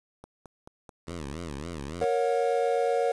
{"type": "click train", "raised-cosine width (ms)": 1, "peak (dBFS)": -31, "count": 6, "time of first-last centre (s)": [0.24, 1.327], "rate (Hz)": 4.6}
{"type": "tone with vibrato", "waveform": "10% pulse", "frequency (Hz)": 77.2, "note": "D#2", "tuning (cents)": -13, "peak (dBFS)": -27, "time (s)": [1.07, 2.05], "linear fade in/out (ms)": 10, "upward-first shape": "sine", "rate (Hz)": 3.6, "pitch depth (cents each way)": 220}
{"type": "chord", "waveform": "triangle", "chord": "F# major", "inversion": "first", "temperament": "equal with one note detuned", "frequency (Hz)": [466.2, 554.4, 723.9], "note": ["A#4", "C#5", "F#5"], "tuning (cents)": [0, 0, -38], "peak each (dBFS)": [-24, -26, -27], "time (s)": [2.01, 3.12], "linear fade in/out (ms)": 5}
{"effects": ["resampled to 22050 Hz", "8-bit"]}